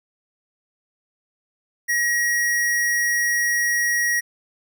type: tone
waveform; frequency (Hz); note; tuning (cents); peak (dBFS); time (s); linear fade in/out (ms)
square; 1900; A#6; +33; -19; 1.88-4.21; 20
effects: none